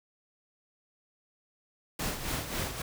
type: noise with tremolo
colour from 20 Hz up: pink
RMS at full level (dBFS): -32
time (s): 1.99-2.82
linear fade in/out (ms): 5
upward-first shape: sine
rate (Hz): 3.7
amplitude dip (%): 60
effects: none